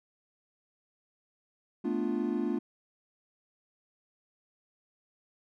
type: chord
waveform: triangle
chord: B half-diminished seventh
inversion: third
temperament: equal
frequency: 220 / 246.9 / 293.7 / 349.2 Hz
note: A3 / B3 / D4 / F4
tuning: 0 / 0 / 0 / 0 cents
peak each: -32 dBFS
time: 1.84-2.59 s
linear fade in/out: 10 ms
effects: none